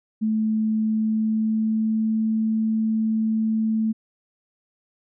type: tone with pitch glide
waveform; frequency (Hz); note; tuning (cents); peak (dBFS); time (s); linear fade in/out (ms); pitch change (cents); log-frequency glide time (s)
sine; 218.1 to 220.3; A3 to A3; -15 to +2; -19; 0.21-3.93; 20; +17; 0.78-2.25
effects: none